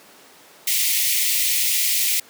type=high-pass noise; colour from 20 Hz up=white; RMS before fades=-20 dBFS; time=0.67-2.2 s; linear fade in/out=5 ms; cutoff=1900 Hz; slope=96 dB/octave; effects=pink hiss -47 dBFS RMS until 2.29 s + high-pass 300 Hz 12 dB/octave